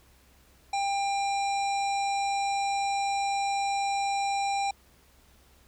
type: harmonic tone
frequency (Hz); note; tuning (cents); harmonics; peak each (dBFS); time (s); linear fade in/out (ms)
796; G5; +26; 1 / 3 / 5 / 7 / 9 / 10; -26 / -36 / -40 / -43 / -45 / -46; 0.73-4.71; 5
effects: added 65 Hz sine -61 dBFS peak until 5.67 s + pink hiss -61 dBFS RMS until 5.67 s